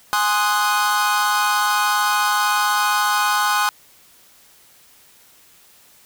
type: chord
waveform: 45% pulse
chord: Ab dominant seventh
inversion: none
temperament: equal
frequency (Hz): 830.6 / 1046.5 / 1244.5 / 1480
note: Ab5 / C6 / Eb6 / Gb6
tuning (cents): 0 / 0 / 0 / 0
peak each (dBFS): -22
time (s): 0.13-3.69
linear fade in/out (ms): 0
effects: white hiss -51 dBFS RMS until 6.05 s